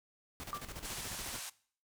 pink noise with tremolo, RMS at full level -44 dBFS, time 0.4-1.39 s, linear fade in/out 0 ms, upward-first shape square, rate 14 Hz, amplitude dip 65%
sine tone with exponential decay, 1174.7 Hz, D6, in tune, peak -32 dBFS, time 0.53-0.67 s, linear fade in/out 0 ms, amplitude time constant 29 ms
white band-pass noise, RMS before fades -44 dBFS, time 0.84-1.5 s, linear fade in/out 10 ms, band 650 to 11000 Hz, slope 24 dB/octave
effects noise-tail reverb RT60 0.5 s tail -20 dB re dry

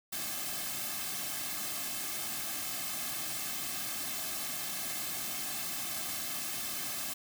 white noise with comb filter, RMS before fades -37 dBFS, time 0.12-7.14 s, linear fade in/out 10 ms, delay 2.1 ms, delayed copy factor -0.85, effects none

